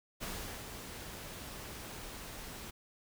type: noise with ADSR envelope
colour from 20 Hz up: pink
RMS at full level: -40 dBFS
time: 0.2-2.71 s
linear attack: 31 ms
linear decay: 400 ms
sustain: -6 dB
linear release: 14 ms
effects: none